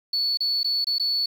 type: tone with dropouts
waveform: sine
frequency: 4435 Hz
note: C#8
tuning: in tune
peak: -20 dBFS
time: 0.13-1.26 s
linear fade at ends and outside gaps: 5 ms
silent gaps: 0.373-0.404 / 0.632-0.644 / 0.845-0.869 / 0.984-0.997 s
effects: tanh soft clip ceiling -16 dBFS + 8-bit